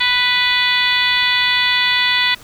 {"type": "harmonic tone", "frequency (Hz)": 493.9, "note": "B4", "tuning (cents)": 0, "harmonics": [2, 3, 4, 5, 6, 7, 8, 9], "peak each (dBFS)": [-24, -25, -17, -22, -25, -18, -24, -26], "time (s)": [0, 2.35], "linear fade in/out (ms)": 10, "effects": ["pink hiss -41 dBFS RMS until 2.43 s"]}